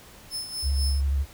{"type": "tone with tremolo", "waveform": "sawtooth", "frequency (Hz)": 5250, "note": "E8", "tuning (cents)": -8, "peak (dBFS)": -26, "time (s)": [0.3, 1.02], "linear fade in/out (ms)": 50, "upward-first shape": "sine", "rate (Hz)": 4.1, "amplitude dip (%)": 65}
{"type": "tone with vibrato", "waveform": "sine", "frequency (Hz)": 69.3, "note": "C#2", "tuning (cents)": 0, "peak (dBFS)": -21, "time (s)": [0.62, 1.26], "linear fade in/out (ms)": 50, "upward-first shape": "triangle", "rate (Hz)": 12, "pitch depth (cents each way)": 52}
{"effects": ["pink hiss -49 dBFS RMS until 1.33 s"]}